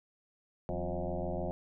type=tone with frequency modulation; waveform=sine; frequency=270.1 Hz; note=C#4; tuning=45 cents flat; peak=-32 dBFS; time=0.69-1.51 s; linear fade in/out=0 ms; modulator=86.7 Hz; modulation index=5.1; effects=none